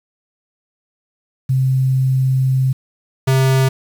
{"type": "tone pair in turn", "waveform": ["sine", "square"], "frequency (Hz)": [131.3, 132.6], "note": ["C3", "C3"], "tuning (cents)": [6, 23], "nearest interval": "unison", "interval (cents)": 17, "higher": "second", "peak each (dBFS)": -12, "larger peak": "neither", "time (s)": [[1.49, 2.73], [3.27, 3.69]], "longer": "first", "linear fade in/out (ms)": 10, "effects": ["7-bit"]}